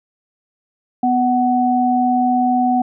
sine tone pair together, 248.9 / 746 Hz, B3 / F#5, +14 / +14 cents, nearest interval octave + perfect fifth, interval 1900 cents, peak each -16 / -15 dBFS, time 1.03-2.82 s, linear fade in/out 5 ms, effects none

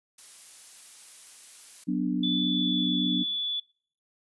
blue noise, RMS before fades -46 dBFS, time 0.18-1.84 s, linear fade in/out 5 ms
sine chord, B minor, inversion second, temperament equal, 185 / 246.9 / 293.7 Hz, F#3 / B3 / D4, 0 / 0 / 0 cents, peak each -29 dBFS, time 1.87-3.24 s, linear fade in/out 20 ms
sine tone with pitch glide, 3476 to 3448 Hz, A7 to A7, -22 to -36 cents, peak -27 dBFS, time 2.23-3.6 s, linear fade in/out 5 ms, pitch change -14 cents, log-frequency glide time 2.34-2.86 s
effects noise-tail reverb RT60 0.5 s tail -23 dB re dry + resampled to 24000 Hz

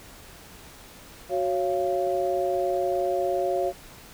sine tone cluster, 370.1 / 552 / 689 Hz, F#4 / C#5 / F5, 0 / -7 / -24 cents, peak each -27 dBFS, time 1.29-3.73 s, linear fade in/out 50 ms, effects pink hiss -47 dBFS RMS until 4.13 s

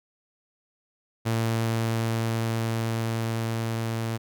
sawtooth tone with level ramp, 113.7 Hz, A#2, 43 cents flat, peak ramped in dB -19 to -23 dBFS, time 1.25-4.18 s, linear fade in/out 20 ms, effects none

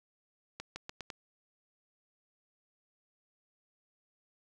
accelerating click train, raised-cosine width 0.2 ms, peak -23 dBFS, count 5, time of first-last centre 0.6-1.102 s, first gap 160 ms, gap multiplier 0.84, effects none

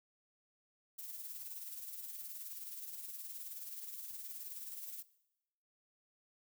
violet noise with tremolo, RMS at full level -45 dBFS, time 0.98-5.03 s, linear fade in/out 10 ms, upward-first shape sine, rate 19 Hz, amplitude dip 45%, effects noise-tail reverb RT60 0.9 s tail -19 dB re dry

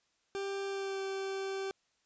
40% pulse tone with pitch glide, 393.9 to 388 Hz, G4 to G4, +8 to -18 cents, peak -34 dBFS, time 0.35-1.71 s, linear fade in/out 0 ms, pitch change -26 cents, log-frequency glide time 0.67-1.01 s, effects white hiss -75 dBFS RMS until 2.05 s + resampled to 16000 Hz

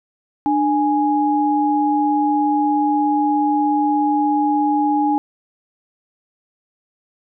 sine tone pair together, 297.2 / 830.6 Hz, D4 / G#5, +21 / 0 cents, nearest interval octave + tritone, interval 1779 cents, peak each -17 dBFS, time 0.46-5.18 s, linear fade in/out 0 ms, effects none

